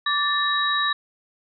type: tone cluster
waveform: sine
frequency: 1163 / 1769 / 3838 Hz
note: D6 / A6 / A#7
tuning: -17 / +9 / +50 cents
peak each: -24 dBFS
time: 0.06-0.93 s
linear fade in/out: 5 ms
effects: none